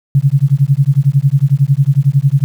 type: tone with tremolo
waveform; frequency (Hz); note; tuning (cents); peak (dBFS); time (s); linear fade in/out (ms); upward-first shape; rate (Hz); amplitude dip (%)
sine; 138.59; C#3; 0; -4; 0.15-2.44; 0; sine; 11; 100
effects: 7-bit